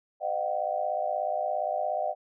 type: tone cluster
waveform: sine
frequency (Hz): 512 / 610 / 706 / 763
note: C5 / D#5 / F5 / G5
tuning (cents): -38 / -34 / +19 / -47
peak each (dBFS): -39 / -30 / -32 / -32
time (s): 0.2-2.15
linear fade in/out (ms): 50
effects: none